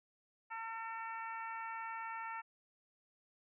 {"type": "harmonic tone with a mistuned harmonic", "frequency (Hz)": 452.4, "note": "A4", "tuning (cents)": 48, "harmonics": [2, 3, 4, 5, 6], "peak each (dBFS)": [-44, -46, -49, -52, -56], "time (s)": [0.5, 2.42], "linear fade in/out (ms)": 20, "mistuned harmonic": 6, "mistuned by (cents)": -20, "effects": []}